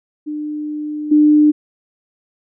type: tone with level steps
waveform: sine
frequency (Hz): 300.4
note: D4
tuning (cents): +39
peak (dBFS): -21 / -7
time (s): 0.26-1.52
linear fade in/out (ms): 20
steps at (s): 1.11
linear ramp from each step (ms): 10
effects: none